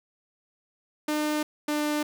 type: tone pair in turn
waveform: sawtooth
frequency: 302.1 / 298.5 Hz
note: D4 / D4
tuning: +49 / +28 cents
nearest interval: unison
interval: 21 cents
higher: first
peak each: -21 dBFS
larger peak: neither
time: 1.08-1.43 / 1.68-2.03 s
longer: neither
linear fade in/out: 5 ms
effects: none